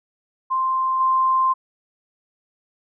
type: tone with level steps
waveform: sine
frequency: 1046.5 Hz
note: C6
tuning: in tune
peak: -18 / -15 dBFS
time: 0.5-1.54 s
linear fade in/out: 20 ms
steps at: 1 s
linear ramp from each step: 5 ms
effects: none